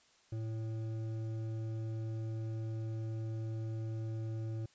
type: tone with hard clipping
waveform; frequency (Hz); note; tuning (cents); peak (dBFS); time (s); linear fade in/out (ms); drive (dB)
sine; 111.3; A2; +20; -38; 0.32-4.66; 5; 9
effects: white hiss -67 dBFS RMS until 4.74 s + resampled to 16000 Hz